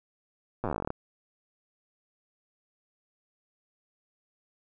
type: slowing click train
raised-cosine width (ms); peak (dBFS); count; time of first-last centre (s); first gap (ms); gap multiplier
1; -17; 17; 0.64-0.904; 8; 1.09
effects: none